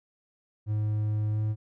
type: tone with pitch glide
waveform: triangle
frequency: 106.4 to 107.51 Hz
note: G#2 to A2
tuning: +42 to -40 cents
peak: -23 dBFS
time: 0.66-1.56 s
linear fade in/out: 50 ms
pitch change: +18 cents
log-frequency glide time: 1.31-1.4 s
effects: none